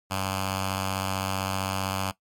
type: tone with notch filter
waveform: 5% pulse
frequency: 95.6 Hz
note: G2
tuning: 43 cents flat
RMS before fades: -29 dBFS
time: 0.1-2.12 s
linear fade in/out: 20 ms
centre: 400 Hz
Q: 0.82
effects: noise-tail reverb RT60 0.1 s tail -17 dB re dry + MP3 64 kbps